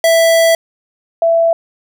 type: tone pair in turn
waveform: square / sine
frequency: 660 / 665.7 Hz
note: E5 / E5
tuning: +2 / +17 cents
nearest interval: unison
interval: 15 cents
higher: second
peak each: -8 dBFS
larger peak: neither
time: 0.04-0.55 / 1.22-1.53 s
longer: first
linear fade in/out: 2 ms
effects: none